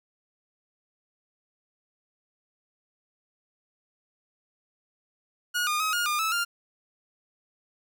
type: tone with pitch steps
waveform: sawtooth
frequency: 1446 / 1217 / 1271 / 1426 / 1209 / 1306 / 1398 Hz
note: F#6 / D#6 / D#6 / F6 / D6 / E6 / F6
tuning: -40 / -39 / +36 / +36 / +50 / -17 / +1 cents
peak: -21 dBFS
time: 5.54-6.45 s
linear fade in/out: 20 ms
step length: 130 ms
effects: none